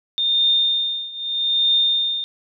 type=tone with tremolo; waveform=sine; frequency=3633 Hz; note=A#7; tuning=45 cents flat; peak=-13 dBFS; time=0.18-2.24 s; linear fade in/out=0 ms; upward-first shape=triangle; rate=0.8 Hz; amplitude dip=90%; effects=none

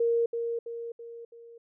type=tone with echo; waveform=sine; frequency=466.2 Hz; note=A#4; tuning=in tune; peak=-22 dBFS; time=0-0.26 s; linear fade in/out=5 ms; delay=330 ms; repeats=4; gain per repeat=-6 dB; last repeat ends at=1.58 s; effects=none

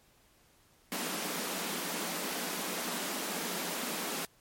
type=high-pass noise; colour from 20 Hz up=pink; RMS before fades=-36 dBFS; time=0.92-4.25 s; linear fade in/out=0 ms; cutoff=170 Hz; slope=96 dB/octave; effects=pink hiss -65 dBFS RMS until 4.4 s + MP3 64 kbps

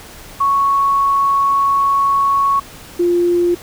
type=tone pair in turn; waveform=sine; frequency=1108.7 / 349.2 Hz; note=C#6 / F4; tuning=0 / 0 cents; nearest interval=octave + minor sixth; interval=2000 cents; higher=first; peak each=-11 dBFS; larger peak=neither; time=0.4-2.6 / 2.99-3.55 s; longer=first; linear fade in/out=10 ms; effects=pink hiss -37 dBFS RMS until 3.62 s

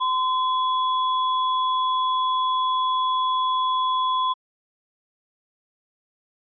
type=tone with sample-and-hold; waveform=sine; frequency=1025 Hz; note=C6; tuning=36 cents flat; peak=-19 dBFS; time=0-4.34 s; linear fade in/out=20 ms; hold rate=4410 Hz; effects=resampled to 11025 Hz

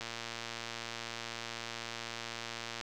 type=click train; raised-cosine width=0.2 ms; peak=-22 dBFS; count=326; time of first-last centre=0.01-2.812 s; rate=116 Hz; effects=none

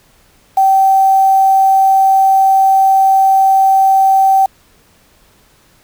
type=tone with quantisation; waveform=sine; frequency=773 Hz; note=G5; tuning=24 cents flat; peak=-6 dBFS; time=0.57-4.46 s; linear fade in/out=5 ms; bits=5; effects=pink hiss -50 dBFS RMS until 5.83 s

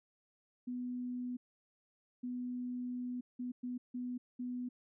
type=tone bursts at uneven times; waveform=sine; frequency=247.7 Hz; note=B3; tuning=5 cents sharp; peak=-37 dBFS; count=6; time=0.67-1.37 / 2.23-3.21 / 3.39-3.52 / 3.63-3.78 / 3.94-4.18 / 4.39-4.69 s; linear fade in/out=10 ms; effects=none

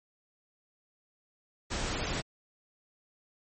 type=noise; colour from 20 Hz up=pink; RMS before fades=-33 dBFS; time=1.7-2.22 s; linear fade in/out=20 ms; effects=MP3 32 kbps

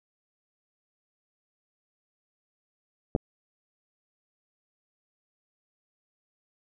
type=clicks; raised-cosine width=2 ms; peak=-9 / -20 dBFS; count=2; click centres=3.151 / 3.162 s; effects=none

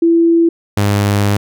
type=tone pair in turn; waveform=sine / sawtooth; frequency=334.6 / 101.8 Hz; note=E4 / G#2; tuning=+26 / -34 cents; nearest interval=octave + major sixth; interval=2060 cents; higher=first; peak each=-7 dBFS; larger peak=neither; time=0.02-0.49 / 0.77-1.37 s; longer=second; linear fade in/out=5 ms; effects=none

